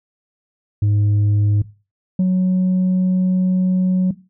sine tone pair in turn, 103.6 / 184.59 Hz, G#2 / F#3, -4 / -4 cents, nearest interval minor seventh, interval 1000 cents, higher second, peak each -10 dBFS, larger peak neither, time 0.82-1.62 / 2.19-4.11 s, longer second, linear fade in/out 5 ms, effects noise-tail reverb RT60 0.3 s tail -18 dB re dry + tanh soft clip ceiling -12 dBFS

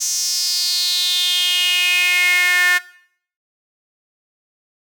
sawtooth tone with high-pass filter sweep, 358.1 Hz, F4, 43 cents sharp, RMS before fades -17 dBFS, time 0-2.79 s, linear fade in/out 20 ms, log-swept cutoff 6200 to 1700 Hz, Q 5.9, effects noise-tail reverb RT60 0.6 s tail -19 dB re dry

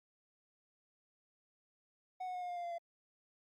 triangle tone with pitch steps, 740 / 731.5 / 723.1 / 714.8 / 706.6 / 698.5 / 690.4 / 682.5 Hz, F#5 / F#5 / F#5 / F5 / F5 / F5 / F5 / F5, 0 / -20 / -40 / +40 / +20 / 0 / -20 / -40 cents, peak -37 dBFS, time 2.2-2.784 s, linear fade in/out 10 ms, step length 73 ms, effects Opus 48 kbps

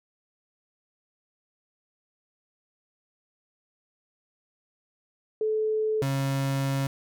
sine / 35% pulse tone pair in turn, 433.7 / 136.61 Hz, A4 / C#3, -25 / -25 cents, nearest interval octave + minor sixth, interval 2000 cents, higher first, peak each -23 / -23 dBFS, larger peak neither, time 5.41-6.02 / 6.02-6.87 s, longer second, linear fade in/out 2 ms, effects none

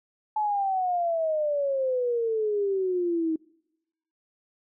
sine exponential sweep, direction down, 864 to 315.2 Hz, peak -23 dBFS, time 0.36-3.36 s, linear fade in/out 5 ms, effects noise-tail reverb RT60 0.9 s tail -25 dB re dry

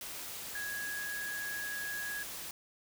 sine tone in noise, 1661.2 Hz, G#6, in tune, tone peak -37 dBFS, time 0.55-2.23 s, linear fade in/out 2 ms, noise white, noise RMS -43 dBFS, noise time 0.01-2.51 s, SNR +3 dB, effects none

